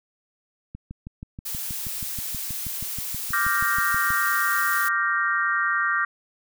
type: click train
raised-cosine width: 5 ms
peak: -23 dBFS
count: 22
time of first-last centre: 0.75-4.105 s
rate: 6.26 Hz
type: noise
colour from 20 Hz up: blue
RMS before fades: -31 dBFS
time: 1.45-4.89 s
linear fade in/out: 10 ms
type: chord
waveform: sine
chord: G minor seventh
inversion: second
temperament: equal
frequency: 1174.7 / 1396.9 / 1568 / 1864.7 Hz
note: D6 / F6 / G6 / Bb6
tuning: 0 / 0 / 0 / 0 cents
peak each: -26 dBFS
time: 3.33-6.05 s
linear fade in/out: 5 ms
effects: none